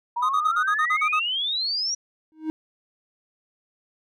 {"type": "exponential sweep", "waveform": "sine", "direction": "up", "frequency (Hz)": [932.3, 5800], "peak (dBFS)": -23, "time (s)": [0.16, 1.95], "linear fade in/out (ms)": 10}
{"type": "tone bursts", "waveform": "triangle", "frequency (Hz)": 1244.5, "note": "D#6", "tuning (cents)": 0, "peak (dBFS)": -18, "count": 9, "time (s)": [0.22, 1.197], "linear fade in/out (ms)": 10, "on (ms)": 73, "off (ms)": 40}
{"type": "tone with exponential growth", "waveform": "triangle", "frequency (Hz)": 314.2, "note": "D#4", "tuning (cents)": 17, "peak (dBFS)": -19, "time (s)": [2.32, 2.5], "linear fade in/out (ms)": 0, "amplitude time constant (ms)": 39}
{"effects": []}